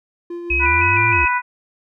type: tone with tremolo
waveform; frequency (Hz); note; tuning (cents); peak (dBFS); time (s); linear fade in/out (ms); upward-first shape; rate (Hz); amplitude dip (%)
triangle; 345.8; F4; -17; -23; 0.3-1.25; 5; sine; 6.2; 30
type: linear two-way sweep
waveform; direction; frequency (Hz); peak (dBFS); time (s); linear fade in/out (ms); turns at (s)
sine; up then down; 57.8 to 113.4 to 57.8; -21; 0.5-1.26; 10; 1.1
type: tone with vibrato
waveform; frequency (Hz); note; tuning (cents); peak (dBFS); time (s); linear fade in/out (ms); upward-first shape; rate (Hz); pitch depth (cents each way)
sine; 2462; D#7; -19; -16; 0.5-1.28; 5; square; 3.2; 55
type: harmonic tone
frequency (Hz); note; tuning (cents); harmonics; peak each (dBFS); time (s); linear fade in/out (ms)
493.9; B4; 0; 2 / 3 / 4 / 5; -18 / -22 / -24 / -26; 0.59-1.42; 50
effects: none